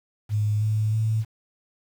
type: tone with pitch steps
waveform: sine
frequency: 105.5 / 107.84 / 110.23 Hz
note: G#2 / A2 / A2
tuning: +28 / -34 / +4 cents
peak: -20 dBFS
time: 0.29-1.25 s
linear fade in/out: 50 ms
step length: 320 ms
effects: 8-bit